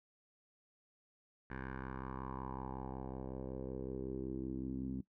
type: tone with low-pass filter sweep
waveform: 10% pulse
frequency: 65.41 Hz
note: C2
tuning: in tune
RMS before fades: -43 dBFS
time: 1.5-5.01 s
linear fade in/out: 5 ms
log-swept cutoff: 1700 to 240 Hz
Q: 3.6
effects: noise-tail reverb RT60 0.1 s tail -17 dB re dry